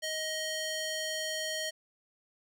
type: tone with band-pass filter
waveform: square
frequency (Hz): 627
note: D#5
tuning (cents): +13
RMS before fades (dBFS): -35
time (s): 0.02-1.71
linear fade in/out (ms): 20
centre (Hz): 4700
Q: 0.68
effects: none